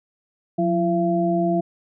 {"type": "tone cluster", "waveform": "sine", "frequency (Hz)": [178.6, 338.7, 680], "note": ["F3", "E4", "F5"], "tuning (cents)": [39, 47, -46], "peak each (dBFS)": -22, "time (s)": [0.58, 1.61], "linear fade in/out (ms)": 10, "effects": []}